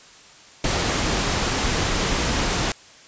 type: noise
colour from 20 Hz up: pink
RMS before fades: -22 dBFS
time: 0.64-2.72 s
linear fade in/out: 2 ms
effects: white hiss -47 dBFS RMS until 3.07 s + resampled to 16000 Hz